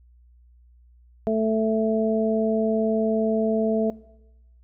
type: harmonic tone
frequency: 220.3 Hz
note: A3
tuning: 2 cents sharp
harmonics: 1 / 2 / 3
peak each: -24 / -24 / -24 dBFS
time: 1.27-3.9 s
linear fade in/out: 0 ms
effects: noise-tail reverb RT60 0.9 s tail -21 dB re dry + added 60 Hz sine -51 dBFS peak until 4.63 s